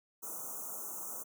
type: band-stop noise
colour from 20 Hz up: white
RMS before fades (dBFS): -42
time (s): 0.22-1.24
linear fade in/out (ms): 20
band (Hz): 1400 to 6000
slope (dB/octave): 96
effects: high-pass 200 Hz 12 dB/octave